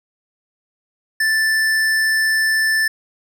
sine tone with hard clipping, 1762 Hz, A6, 2 cents sharp, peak -16 dBFS, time 1.2-2.88 s, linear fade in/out 5 ms, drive 15 dB, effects none

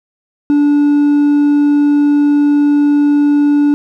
triangle tone with hard clipping, 290.6 Hz, D4, 18 cents flat, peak -8 dBFS, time 0.5-3.74 s, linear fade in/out 0 ms, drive 5 dB, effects none

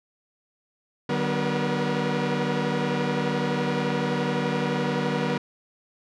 sawtooth tone cluster, 149.8 / 189.6 / 245.4 / 479.1 Hz, D3 / F#3 / B3 / A#4, +35 / +43 / -11 / +47 cents, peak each -25 dBFS, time 1.09-5.38 s, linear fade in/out 5 ms, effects low-pass 4000 Hz 12 dB/octave

